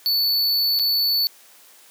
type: tone with dropouts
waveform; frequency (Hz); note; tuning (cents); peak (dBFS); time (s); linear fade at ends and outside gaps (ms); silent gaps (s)
square; 4466; C#8; +12; -18; 0.06-1.27; 0; 0.79-0.796
effects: white hiss -50 dBFS RMS until 1.9 s + high-pass 300 Hz 12 dB/octave